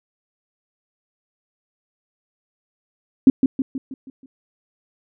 sine tone with echo, 264.9 Hz, C4, 22 cents sharp, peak -5 dBFS, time 3.27-3.3 s, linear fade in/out 2 ms, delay 160 ms, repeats 6, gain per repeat -6 dB, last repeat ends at 4.26 s, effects none

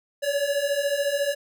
square beating tone pair, 559 / 573 Hz, C#5 / D5, +14 / -43 cents, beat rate 14 Hz, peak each -28 / -25 dBFS, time 0.22-1.35 s, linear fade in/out 20 ms, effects none

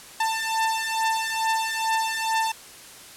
sawtooth beating tone pair, 890 / 892.3 Hz, A5 / A5, +20 / +24 cents, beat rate 2.3 Hz, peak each -22 dBFS, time 0.2-2.52 s, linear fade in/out 5 ms, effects white hiss -44 dBFS RMS until 3.16 s + low-pass 11000 Hz 12 dB/octave

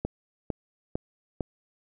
click train, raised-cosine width 2 ms, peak -15 dBFS, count 4, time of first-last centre 0.05-1.407 s, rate 2.21 Hz, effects none

